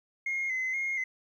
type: tone with vibrato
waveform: sine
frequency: 2093 Hz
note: C7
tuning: in tune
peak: -27 dBFS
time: 0.26-1.04 s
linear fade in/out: 5 ms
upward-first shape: square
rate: 2.1 Hz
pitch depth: 40 cents each way
effects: tanh soft clip ceiling -26 dBFS + 11-bit